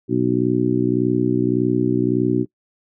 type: harmonic tone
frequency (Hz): 61.74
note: B1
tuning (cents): 0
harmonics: 2 / 3 / 4 / 5 / 6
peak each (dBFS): -24 / -26 / -22 / -20 / -21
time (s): 0.08-2.46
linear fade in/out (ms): 50
effects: noise-tail reverb RT60 0.1 s tail -23 dB re dry